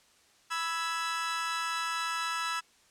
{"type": "chord", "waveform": "sawtooth", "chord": "E major", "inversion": "second", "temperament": "equal with one note detuned", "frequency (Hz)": [987.8, 1318.5, 1671.8], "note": ["B5", "E6", "G#6"], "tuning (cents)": [0, 0, 11], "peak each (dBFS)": [-33, -29, -34], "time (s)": [0.5, 2.61], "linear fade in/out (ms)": 20, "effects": ["white hiss -63 dBFS RMS until 2.9 s", "low-pass 8000 Hz 12 dB/octave"]}